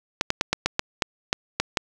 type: clicks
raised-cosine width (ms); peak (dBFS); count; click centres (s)
0.2; -3; 10; 0.211 / 0.304 / 0.411 / 0.53 / 0.66 / 0.794 / 1.022 / 1.329 / 1.6 / 1.772
effects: none